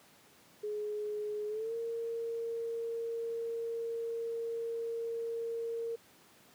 sine tone with pitch glide, 420.5 to 461.2 Hz, G#4 to A#4, +22 to -19 cents, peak -34 dBFS, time 0.63-5.96 s, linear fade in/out 10 ms, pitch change +159 cents, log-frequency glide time 1.48-1.74 s, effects pink hiss -61 dBFS RMS until 6.54 s + high-pass 150 Hz 12 dB/octave

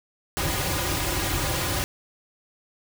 pink noise with comb filter, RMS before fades -26 dBFS, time 0.37-1.84 s, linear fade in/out 0 ms, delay 4.5 ms, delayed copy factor -0.85, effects none

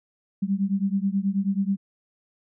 sine beating tone pair, 192.5 / 201.8 Hz, G3 / G#3, -31 / -49 cents, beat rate 9.3 Hz, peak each -24 / -25 dBFS, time 0.42-1.77 s, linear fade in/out 10 ms, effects none

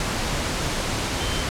sine tone in noise, 3100 Hz, G7, 20 cents flat, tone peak -33 dBFS, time 1.2-1.43 s, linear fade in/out 2 ms, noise pink, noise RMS -25 dBFS, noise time 0-1.49 s, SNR -11 dB, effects low-pass 8000 Hz 12 dB/octave

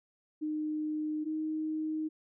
sine tone pair in turn, 306.4 / 311.9 Hz, D#4 / D#4, -27 / +4 cents, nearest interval unison, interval 31 cents, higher second, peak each -31 / -31 dBFS, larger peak neither, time 0.41-1.25 / 1.25-2.09 s, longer neither, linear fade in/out 20 ms, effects none

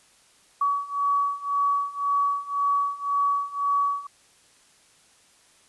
sine beating tone pair, 1133 / 1134.9 Hz, C#6 / C#6, +37 / +40 cents, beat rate 1.9 Hz, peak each -26 / -24 dBFS, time 0.61-4.07 s, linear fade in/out 5 ms, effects white hiss -58 dBFS RMS until 5.68 s + resampled to 24000 Hz

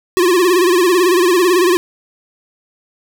square tone with vibrato, 358.1 Hz, F4, 43 cents sharp, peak -10 dBFS, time 0.17-1.77 s, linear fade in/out 0 ms, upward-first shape sine, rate 18 Hz, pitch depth 99 cents each way, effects none

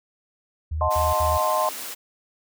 sine tone bursts, 77.78 Hz, D#2, in tune, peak -24 dBFS, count 3, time 0.71-1.378 s, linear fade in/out 10 ms, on 180 ms, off 64 ms
sine chord, D# diminished seventh, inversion none, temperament equal with one note detuned, 622.3 / 726 / 880 / 1046.5 Hz, D#5 / F#5 / A5 / C6, 0 / -33 / 0 / 0 cents, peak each -24 / -28 / -27 / -23 dBFS, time 0.81-1.69 s, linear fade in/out 2 ms
white high-pass noise, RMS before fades -34 dBFS, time 0.9-1.95 s, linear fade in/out 20 ms, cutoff 190 Hz, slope 48 dB/octave
effects none

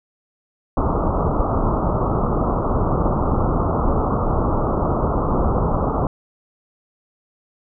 pink low-pass noise, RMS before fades -19 dBFS, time 0.77-6.07 s, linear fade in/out 2 ms, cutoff 1300 Hz, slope 96 dB/octave, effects none

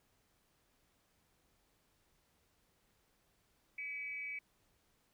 sine tone with amplitude modulation, 2279 Hz, C#7, 47 cents sharp, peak -37 dBFS, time 3.78-4.39 s, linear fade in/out 5 ms, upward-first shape sine, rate 282 Hz, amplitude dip 65%, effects pink hiss -75 dBFS RMS until 5.13 s

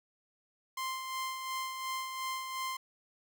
sawtooth tone with tremolo, 1046.5 Hz, C6, in tune, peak -30 dBFS, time 0.77-2.77 s, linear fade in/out 5 ms, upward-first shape sine, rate 2.8 Hz, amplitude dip 45%, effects none

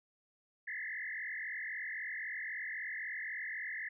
sine tone with frequency modulation, 1896 Hz, A#6, 29 cents sharp, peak -38 dBFS, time 0.67-3.89 s, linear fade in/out 10 ms, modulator 43.8 Hz, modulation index 4.5, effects none

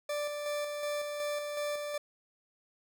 40% pulse tone with tremolo, 588 Hz, D5, 2 cents sharp, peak -31 dBFS, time 0.09-1.98 s, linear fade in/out 5 ms, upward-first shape square, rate 2.7 Hz, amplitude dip 35%, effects none

